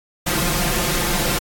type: noise with comb filter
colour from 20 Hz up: pink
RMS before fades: -20 dBFS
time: 0.26-1.39 s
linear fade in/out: 10 ms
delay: 5.7 ms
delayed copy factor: +0.9
effects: AAC 64 kbps